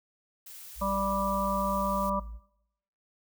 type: noise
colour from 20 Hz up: blue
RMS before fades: -46 dBFS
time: 0.46-2.1 s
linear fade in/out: 5 ms
type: tone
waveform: sine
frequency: 55.3 Hz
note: A1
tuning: 9 cents sharp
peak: -38 dBFS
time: 0.75-2.4 s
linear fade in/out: 50 ms
type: harmonic tone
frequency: 196 Hz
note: G3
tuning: in tune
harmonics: 1 / 3 / 5 / 6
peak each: -33 / -32 / -32 / -32 dBFS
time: 0.81-2.2 s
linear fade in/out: 10 ms
effects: noise-tail reverb RT60 0.8 s tail -20 dB re dry